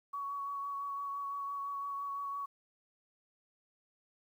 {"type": "tone with vibrato", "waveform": "sine", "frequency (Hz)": 1122, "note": "C#6", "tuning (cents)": 21, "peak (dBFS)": -36, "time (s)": [0.13, 2.46], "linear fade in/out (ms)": 10, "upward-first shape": "triangle", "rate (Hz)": 5.9, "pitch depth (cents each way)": 19, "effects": ["11-bit"]}